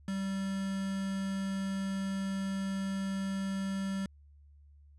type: tone with quantisation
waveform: triangle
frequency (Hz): 193.9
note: G3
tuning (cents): -19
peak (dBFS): -30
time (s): 0.08-4.06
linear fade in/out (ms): 2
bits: 7
effects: added 72 Hz sine -55 dBFS peak until 4.98 s + resampled to 24000 Hz